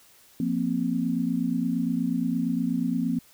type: chord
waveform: sine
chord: F suspended fourth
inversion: none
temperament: equal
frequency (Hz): 174.61 / 233.1 / 261.6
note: F3 / Bb3 / C4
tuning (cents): 0 / 0 / 0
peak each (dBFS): -29 / -27 / -27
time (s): 0.4-3.19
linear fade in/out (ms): 2
effects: white hiss -56 dBFS RMS until 3.33 s